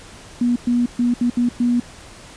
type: tone bursts at uneven times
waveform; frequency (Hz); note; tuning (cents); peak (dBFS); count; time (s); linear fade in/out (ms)
sine; 241.6; B3; -38; -14; 6; 0.41-0.56 / 0.67-0.86 / 0.99-1.14 / 1.21-1.3 / 1.37-1.49 / 1.6-1.8; 5
effects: pink hiss -41 dBFS RMS until 2.36 s + resampled to 22050 Hz